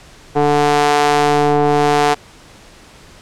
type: ring-modulated tone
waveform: sawtooth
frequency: 146.4 Hz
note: D3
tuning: 5 cents flat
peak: -4 dBFS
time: 0.35-2.15 s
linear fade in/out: 20 ms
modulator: 586 Hz
effects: pink hiss -42 dBFS RMS until 3.21 s + low-pass 8000 Hz 12 dB/octave

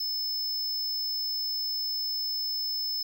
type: tone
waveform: square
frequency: 5240 Hz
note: E8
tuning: 11 cents flat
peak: -29 dBFS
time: 0-3.03 s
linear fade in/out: 5 ms
effects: 11-bit

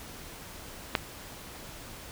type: click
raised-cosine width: 0.3 ms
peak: -7 dBFS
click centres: 0.952 s
effects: pink hiss -45 dBFS RMS until 2.11 s

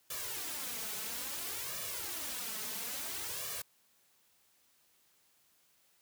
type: noise with flanger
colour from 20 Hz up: white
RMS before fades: -40 dBFS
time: 0.1-3.62 s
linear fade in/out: 5 ms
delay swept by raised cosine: 1.7 to 4.7 ms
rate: 0.59 Hz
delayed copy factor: +0.75
effects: white hiss -70 dBFS RMS until 6.01 s + high-pass 60 Hz 12 dB/octave

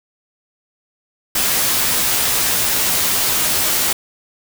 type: noise with comb filter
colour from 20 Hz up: white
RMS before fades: -17 dBFS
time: 1.35-3.93 s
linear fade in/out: 5 ms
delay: 14 ms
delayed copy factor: -0.55
effects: none

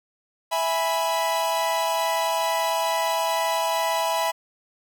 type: chord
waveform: 45% pulse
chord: E major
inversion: none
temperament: equal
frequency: 659.3 / 830.6 / 987.8 Hz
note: E5 / G#5 / B5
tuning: 0 / 0 / 0 cents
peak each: -26 / -28 / -25 dBFS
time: 0.51-4.32 s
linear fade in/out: 20 ms
effects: none

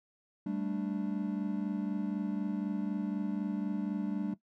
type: chord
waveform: triangle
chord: G suspended second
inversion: none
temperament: equal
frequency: 196 / 220 / 293.7 Hz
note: G3 / A3 / D4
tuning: 0 / 0 / 0 cents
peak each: -33 / -35 / -34 dBFS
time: 0.46-4.34 s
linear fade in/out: 5 ms
effects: noise-tail reverb RT60 0.1 s tail -17 dB re dry

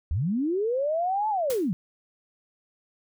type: linear two-way sweep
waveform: sine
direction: up then down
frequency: 64.5 to 880 to 155.4 Hz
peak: -23 dBFS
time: 0.11-1.73 s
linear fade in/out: 0 ms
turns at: 1.29 s
type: noise with exponential decay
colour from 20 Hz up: white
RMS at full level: -33 dBFS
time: 1.5-1.72 s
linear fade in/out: 0 ms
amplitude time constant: 47 ms
effects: none

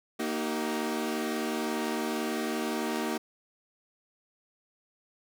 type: chord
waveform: sawtooth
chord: Eb major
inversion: second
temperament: equal with one note detuned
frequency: 233.1 / 311.1 / 382.6 Hz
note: Bb3 / Eb4 / G4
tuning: 0 / 0 / -42 cents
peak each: -29 / -30 / -31 dBFS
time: 0.19-3.18 s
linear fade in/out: 10 ms
effects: none

